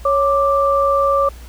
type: tone pair together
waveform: sine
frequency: 554.4 / 1176.4 Hz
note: C#5 / D6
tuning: 0 / +3 cents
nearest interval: octave + minor second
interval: 1303 cents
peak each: -15 dBFS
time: 0.05-1.29 s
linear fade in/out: 5 ms
effects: added 60 Hz sine -34 dBFS peak until 1.48 s + pink hiss -44 dBFS RMS until 1.48 s